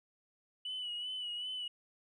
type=tone with vibrato; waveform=sine; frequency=2959 Hz; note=F#7; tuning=1 cent flat; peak=-36 dBFS; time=0.65-1.68 s; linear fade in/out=5 ms; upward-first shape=sine; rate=2.6 Hz; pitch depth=45 cents each way; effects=tanh soft clip ceiling -34 dBFS